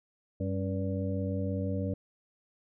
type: harmonic tone with a mistuned harmonic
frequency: 96.6 Hz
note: G2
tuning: 25 cents flat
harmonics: 1 / 2 / 3 / 5 / 6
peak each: -32 / -35 / -37 / -39 / -40 dBFS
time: 0.4-1.94 s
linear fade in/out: 5 ms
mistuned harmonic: 3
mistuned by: -65 cents
effects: none